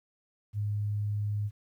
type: tone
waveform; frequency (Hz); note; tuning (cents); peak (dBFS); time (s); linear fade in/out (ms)
sine; 103.83; G#2; 0; -28; 0.53-1.51; 50
effects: 11-bit